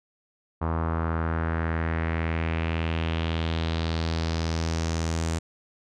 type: tone with low-pass filter sweep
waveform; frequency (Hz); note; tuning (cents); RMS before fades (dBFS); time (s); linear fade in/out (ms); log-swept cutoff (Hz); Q
sawtooth; 81.8; E2; -13; -27; 0.61-5.39; 10; 1100 to 7600; 2.7
effects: none